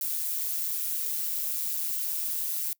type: noise with amplitude modulation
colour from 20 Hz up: violet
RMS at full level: -28 dBFS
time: 0.01-2.73 s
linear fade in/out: 2 ms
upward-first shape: sine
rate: 159 Hz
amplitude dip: 55%
effects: noise-tail reverb RT60 0.1 s tail -23 dB re dry